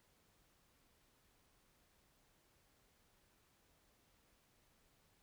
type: silence
effects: pink hiss -74 dBFS RMS until 5.22 s